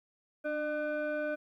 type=tone with frequency modulation; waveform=sine; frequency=603 Hz; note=D5; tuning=46 cents sharp; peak=-30 dBFS; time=0.44-1.36 s; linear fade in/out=20 ms; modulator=900 Hz; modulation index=0.92; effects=tanh soft clip ceiling -26 dBFS + 12-bit